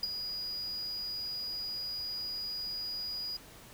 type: tone with ADSR envelope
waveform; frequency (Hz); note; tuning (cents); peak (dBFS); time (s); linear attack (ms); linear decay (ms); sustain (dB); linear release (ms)
triangle; 4900; D#8; -27; -25; 0.03-3.37; 3; 24; -9; 7
effects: tanh soft clip ceiling -22 dBFS + pink hiss -53 dBFS RMS until 3.73 s